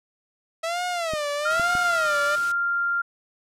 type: tone with vibrato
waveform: sawtooth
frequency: 645 Hz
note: E5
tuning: 38 cents flat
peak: -21 dBFS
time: 0.63-2.36 s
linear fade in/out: 10 ms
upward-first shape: sine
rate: 1.1 Hz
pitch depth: 190 cents each way
type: clicks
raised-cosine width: 3 ms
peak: -21 dBFS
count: 3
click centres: 1.136 / 1.597 / 1.752 s
type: tone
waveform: sine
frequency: 1393 Hz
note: F6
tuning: 5 cents flat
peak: -21 dBFS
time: 1.45-3.02 s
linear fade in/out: 10 ms
type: noise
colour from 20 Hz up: white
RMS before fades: -37 dBFS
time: 1.5-2.52 s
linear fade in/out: 5 ms
effects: low-pass 9000 Hz 12 dB/octave